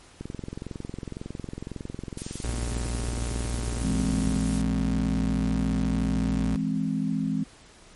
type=click train; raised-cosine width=3 ms; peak=-21 dBFS; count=92; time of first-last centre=0.21-4.365 s; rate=21.9 Hz
type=noise; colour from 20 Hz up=blue; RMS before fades=-37 dBFS; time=2.17-4.62 s; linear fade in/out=10 ms
type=tone; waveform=35% pulse; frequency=59 Hz; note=A#1; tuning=22 cents sharp; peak=-26 dBFS; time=2.44-6.56 s; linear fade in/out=0 ms
type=chord; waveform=sine; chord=E augmented; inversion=none; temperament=equal; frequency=164.81 / 207.7 / 261.6 Hz; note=E3 / G#3 / B#3; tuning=0 / 0 / 0 cents; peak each=-29 / -28 / -28 dBFS; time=3.83-7.44 s; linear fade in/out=10 ms
effects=pink hiss -52 dBFS RMS until 7.95 s + MP3 48 kbps